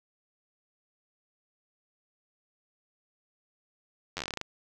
slowing click train, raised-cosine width 0.2 ms, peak -16 dBFS, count 12, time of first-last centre 4.17-4.413 s, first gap 10 ms, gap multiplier 1.15, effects none

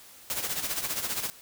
white noise with tremolo, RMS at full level -29 dBFS, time 0.3-1.3 s, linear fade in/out 0 ms, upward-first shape sine, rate 15 Hz, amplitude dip 65%, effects white hiss -51 dBFS RMS until 1.41 s

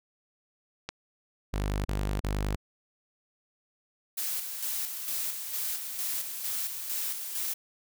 click, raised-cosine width 0.2 ms, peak -17 dBFS, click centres 0.89 s
sawtooth tone bursts, 50.3 Hz, G1, 45 cents sharp, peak -24 dBFS, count 3, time 1.53-2.558 s, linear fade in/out 10 ms, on 320 ms, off 34 ms
blue noise with tremolo, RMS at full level -32 dBFS, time 4.17-7.54 s, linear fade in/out 10 ms, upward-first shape square, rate 2.2 Hz, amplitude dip 45%
effects none

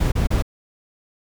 brown noise bursts, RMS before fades -18 dBFS, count 3, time 0-0.424 s, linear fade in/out 10 ms, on 120 ms, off 32 ms, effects none

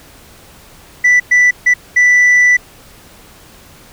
sine tone bursts at uneven times, 1975.5 Hz, B6, in tune, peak -3 dBFS, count 4, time 1.04-1.2 / 1.31-1.51 / 1.66-1.74 / 1.96-2.57 s, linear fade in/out 10 ms, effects tanh soft clip ceiling -5 dBFS + pink hiss -41 dBFS RMS until 3.92 s

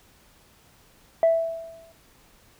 sine tone with exponential decay, 659.3 Hz, E5, in tune, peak -12 dBFS, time 1.23-1.92 s, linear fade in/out 1 ms, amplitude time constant 150 ms, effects tanh soft clip ceiling -12 dBFS + pink hiss -57 dBFS RMS until 2.59 s

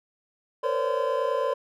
triangle tone cluster, 461.7 / 513 / 545 / 574 / 1026 Hz, A#4 / C5 / C#5 / D5 / C6, -17 / -34 / -29 / -40 / -34 cents, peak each -28 dBFS, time 0.63-1.54 s, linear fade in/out 10 ms, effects none

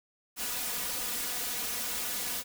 white noise with comb filter, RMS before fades -34 dBFS, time 0.36-2.44 s, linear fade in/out 50 ms, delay 4.1 ms, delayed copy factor +0.95, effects none

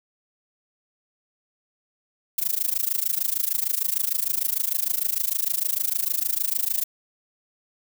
violet noise with amplitude modulation, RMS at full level -21 dBFS, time 2.38-6.84 s, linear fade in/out 5 ms, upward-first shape sine, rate 26.6 Hz, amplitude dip 95%, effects none

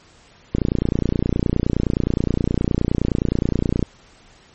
click train, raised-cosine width 3 ms, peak -5 dBFS, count 98, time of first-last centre 0.55-3.827 s, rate 29.6 Hz, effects pink hiss -50 dBFS RMS until 4.54 s + MP3 32 kbps

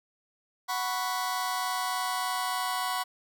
sawtooth chord, F# suspended fourth, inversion none, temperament just, 740 / 986.7 / 1110 Hz, F#5 / B5 / C#6, 0 / -2 / +2 cents, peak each -29 dBFS, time 0.68-3.04 s, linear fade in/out 20 ms, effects none

